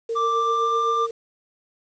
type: tone with tremolo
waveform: sine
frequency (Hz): 458.2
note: A#4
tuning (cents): -30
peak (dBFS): -22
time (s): 0.09-1.11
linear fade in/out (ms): 5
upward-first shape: triangle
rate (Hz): 7.8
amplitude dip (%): 60
type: tone with pitch glide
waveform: triangle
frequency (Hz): 1174.7 to 1187.7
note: D6 to D6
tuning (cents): 0 to +19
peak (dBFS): -18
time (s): 0.15-1.07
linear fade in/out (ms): 20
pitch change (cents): +19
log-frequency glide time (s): 0.25-0.79
effects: resampled to 16000 Hz + 8-bit